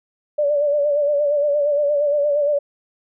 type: tone with vibrato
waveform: sine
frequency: 582 Hz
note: D5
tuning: 16 cents flat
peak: -15 dBFS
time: 0.38-2.59 s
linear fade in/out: 10 ms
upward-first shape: sine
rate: 8.6 Hz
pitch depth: 51 cents each way
effects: none